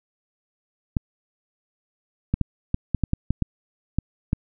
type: clicks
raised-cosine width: 5 ms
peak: -8 dBFS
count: 11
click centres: 0.968 / 2.34 / 2.413 / 2.744 / 2.947 / 3.037 / 3.134 / 3.306 / 3.423 / 3.986 / 4.331 s
effects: none